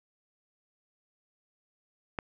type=click; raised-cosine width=0.5 ms; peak=-17 dBFS; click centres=2.188 s; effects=none